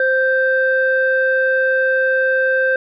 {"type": "tone pair together", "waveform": "sine", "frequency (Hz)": [522.6, 1568], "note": ["C5", "G6"], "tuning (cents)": [-2, 0], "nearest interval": "octave + perfect fifth", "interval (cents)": 1902, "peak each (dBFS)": -15, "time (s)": [0, 2.76], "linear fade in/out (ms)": 2, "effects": ["tanh soft clip ceiling -6 dBFS"]}